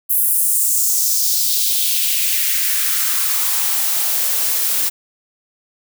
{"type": "noise with high-pass filter sweep", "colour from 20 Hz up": "blue", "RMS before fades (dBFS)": -17, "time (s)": [0.09, 4.9], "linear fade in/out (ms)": 20, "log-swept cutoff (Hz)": [12000, 330], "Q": 2.1, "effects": []}